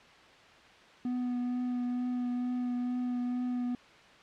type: tone with vibrato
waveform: triangle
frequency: 246.9 Hz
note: B3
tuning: in tune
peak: -28 dBFS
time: 1.05-3.75 s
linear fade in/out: 2 ms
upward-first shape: triangle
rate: 2.2 Hz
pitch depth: 16 cents each way
effects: white hiss -55 dBFS RMS until 4.22 s + low-pass 3000 Hz 12 dB/octave